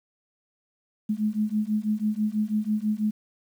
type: beating tone pair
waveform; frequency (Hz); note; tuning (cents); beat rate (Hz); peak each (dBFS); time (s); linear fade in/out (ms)
sine; 210.1 / 216.2; G#3 / A3; +20 / -30; 6.1; -26; 1.09-3.11; 10
effects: 9-bit